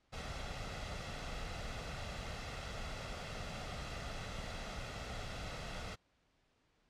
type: noise with comb filter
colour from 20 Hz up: pink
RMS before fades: -43 dBFS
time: 0.12-5.96 s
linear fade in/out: 20 ms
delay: 1.5 ms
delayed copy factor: +0.5
effects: pink hiss -75 dBFS RMS until 6.89 s + low-pass 5000 Hz 12 dB/octave